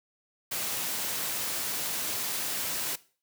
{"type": "noise", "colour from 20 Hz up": "white", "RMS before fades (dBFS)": -32, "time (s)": [0.51, 2.96], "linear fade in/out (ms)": 10, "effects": ["noise-tail reverb RT60 0.4 s tail -19 dB re dry", "high-pass 100 Hz 12 dB/octave"]}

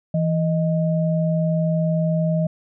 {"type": "tone pair together", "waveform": "sine", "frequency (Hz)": [164.81, 622.2], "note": ["E3", "D#5"], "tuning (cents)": [0, 0], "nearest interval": "octave + major seventh", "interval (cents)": 2300, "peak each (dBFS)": [-18, -24], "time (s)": [0.14, 2.47], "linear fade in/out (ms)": 5, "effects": []}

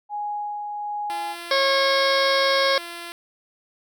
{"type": "tone with tremolo", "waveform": "sine", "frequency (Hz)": 830, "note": "G#5", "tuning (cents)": -1, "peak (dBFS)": -25, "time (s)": [0.09, 1.36], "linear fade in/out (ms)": 50, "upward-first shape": "sine", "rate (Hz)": 1.3, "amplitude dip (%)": 30}
{"type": "tone", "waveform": "5% pulse", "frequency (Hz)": 342.7, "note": "F4", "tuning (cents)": -33, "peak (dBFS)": -22, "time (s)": [1.1, 3.12], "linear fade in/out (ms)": 0}
{"type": "harmonic tone", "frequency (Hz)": 545, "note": "C#5", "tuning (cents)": -29, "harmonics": [1, 2, 3, 4, 6, 7, 8, 9, 10], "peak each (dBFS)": [-21, -24, -26, -27, -29, -29, -30, -31, -31], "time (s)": [1.51, 2.78], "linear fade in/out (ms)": 2}
{"effects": []}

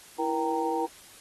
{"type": "tone cluster", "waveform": "sine", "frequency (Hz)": [329.8, 474.5, 782, 926], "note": ["E4", "A#4", "G5", "A#5"], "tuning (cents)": [1, 31, -4, -12], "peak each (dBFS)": -31, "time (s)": [0.18, 0.87], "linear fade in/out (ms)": 20, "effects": ["white hiss -51 dBFS RMS until 1.2 s", "AAC 32 kbps"]}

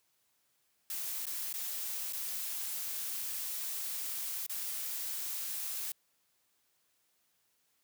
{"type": "noise with dropouts", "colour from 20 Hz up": "blue", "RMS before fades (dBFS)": -38, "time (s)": [0.9, 5.92], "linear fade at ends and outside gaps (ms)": 2, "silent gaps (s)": [[1.256, 1.267], [1.528, 1.539], [2.125, 2.132], [4.464, 4.495]], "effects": ["white hiss -75 dBFS RMS until 7.83 s", "high-pass 60 Hz 12 dB/octave"]}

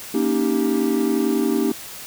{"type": "chord", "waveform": "triangle", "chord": "Eb dominant seventh", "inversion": "second", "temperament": "equal with one note detuned", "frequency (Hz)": [233.1, 280.1, 311.1, 392], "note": ["Bb3", "Db4", "Eb4", "G4"], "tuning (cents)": [0, 18, 0, 0], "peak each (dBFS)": -21, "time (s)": [0.14, 1.72], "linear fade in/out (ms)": 5, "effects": ["white hiss -36 dBFS RMS until 2.06 s"]}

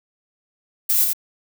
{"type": "noise with echo", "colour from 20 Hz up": "violet", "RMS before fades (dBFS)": -18, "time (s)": [0.89, 1.05], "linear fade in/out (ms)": 10, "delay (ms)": 84, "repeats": 1, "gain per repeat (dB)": -3, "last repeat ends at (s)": 1.134, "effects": []}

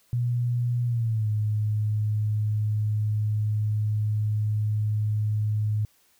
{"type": "tone with pitch glide", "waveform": "sine", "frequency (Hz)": [120.9, 106.47], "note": ["B2", "G#2"], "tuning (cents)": [-36, 44], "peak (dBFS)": -22, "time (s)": [0.13, 5.85], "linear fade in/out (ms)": 0, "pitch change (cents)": -220, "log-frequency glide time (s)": [0.86, 1.28], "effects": ["white hiss -63 dBFS RMS until 6.19 s"]}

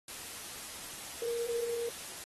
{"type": "tone in noise", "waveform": "sine", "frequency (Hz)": 469.6, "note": "A#4", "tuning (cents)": 13, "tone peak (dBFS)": -32, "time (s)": [1.22, 1.89], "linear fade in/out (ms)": 2, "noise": "white", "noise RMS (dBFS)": -44, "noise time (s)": [0.08, 2.24], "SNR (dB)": 9, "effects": ["AAC 32 kbps"]}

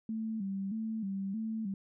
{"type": "tone with vibrato", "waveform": "sine", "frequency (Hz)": 207.7, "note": "G#3", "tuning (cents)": 0, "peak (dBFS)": -33, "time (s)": [0.09, 1.74], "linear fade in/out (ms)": 2, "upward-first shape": "square", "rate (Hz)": 1.6, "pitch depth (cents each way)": 110, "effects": []}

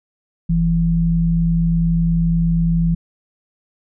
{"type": "tone pair together", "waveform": "sine", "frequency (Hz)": [44.13, 166.6], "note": ["F1", "E3"], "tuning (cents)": [19, 19], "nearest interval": "octave + major seventh", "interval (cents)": 2300, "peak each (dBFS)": [-20, -14], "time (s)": [0.49, 2.95], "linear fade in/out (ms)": 10, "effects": []}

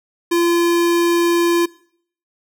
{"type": "tone", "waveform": "square", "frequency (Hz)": 342.7, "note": "F4", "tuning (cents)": -33, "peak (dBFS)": -14, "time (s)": [0.31, 1.66], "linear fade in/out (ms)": 10, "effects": ["noise-tail reverb RT60 0.6 s tail -21 dB re dry"]}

